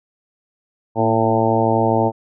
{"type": "harmonic tone with a mistuned harmonic", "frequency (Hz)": 112.3, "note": "A2", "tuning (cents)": 36, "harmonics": [1, 2, 3, 4, 5, 6, 7, 8], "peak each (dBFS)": [-22, -22, -22, -22, -22, -22, -22, -22], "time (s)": [0.95, 2.12], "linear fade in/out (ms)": 50, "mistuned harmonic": 2, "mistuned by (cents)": 31, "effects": []}